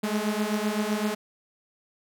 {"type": "beating tone pair", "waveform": "sawtooth", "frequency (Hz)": [207.7, 215.5], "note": ["G#3", "A3"], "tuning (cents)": [0, -36], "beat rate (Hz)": 7.8, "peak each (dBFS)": -24, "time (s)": [0.03, 1.15], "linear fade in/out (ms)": 10, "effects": []}